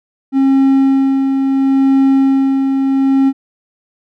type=tone with tremolo; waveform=triangle; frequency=270 Hz; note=C#4; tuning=45 cents flat; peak=-5 dBFS; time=0.32-3.33 s; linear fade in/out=50 ms; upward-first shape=sine; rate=0.73 Hz; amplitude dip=40%; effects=none